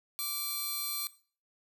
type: tone pair together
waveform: 5% pulse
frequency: 1162 / 4149 Hz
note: D6 / C8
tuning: -19 / -15 cents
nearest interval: octave + minor seventh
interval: 2204 cents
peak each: -27 dBFS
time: 0.19-1.07 s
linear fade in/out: 0 ms
effects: noise-tail reverb RT60 0.4 s tail -17 dB re dry